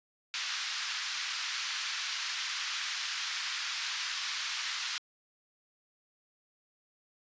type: band-pass noise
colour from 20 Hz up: white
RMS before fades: -36 dBFS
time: 0.34-4.98 s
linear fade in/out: 0 ms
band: 1200 to 5500 Hz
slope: 24 dB/octave
effects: resampled to 16000 Hz